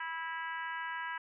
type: harmonic tone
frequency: 327 Hz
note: E4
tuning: 14 cents flat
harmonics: 3 / 4 / 5 / 6 / 7 / 8 / 9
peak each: -40 / -47 / -40 / -45 / -52 / -55 / -53 dBFS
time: 0-1.18 s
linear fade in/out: 5 ms
effects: none